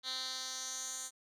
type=tone with band-pass filter sweep; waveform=10% pulse; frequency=259.3 Hz; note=C4; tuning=15 cents flat; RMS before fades=-41 dBFS; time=0.03-1.11 s; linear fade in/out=50 ms; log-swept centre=4000 to 7700 Hz; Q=3.5; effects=none